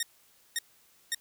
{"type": "tone bursts", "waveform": "10% pulse", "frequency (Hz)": 1851, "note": "A#6", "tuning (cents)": -13, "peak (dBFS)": -19, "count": 3, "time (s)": [0, 1.147], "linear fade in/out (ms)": 2, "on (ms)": 29, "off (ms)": 530, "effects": ["white hiss -63 dBFS RMS until 1.2 s"]}